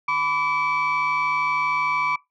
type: tone cluster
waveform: sine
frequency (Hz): 1000 / 1153 / 2308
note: B5 / D6 / D7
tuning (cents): +21 / -32 / -31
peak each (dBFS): -23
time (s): 0.08-2.16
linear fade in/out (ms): 5
effects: noise-tail reverb RT60 0.2 s tail -23 dB re dry + tanh soft clip ceiling -15 dBFS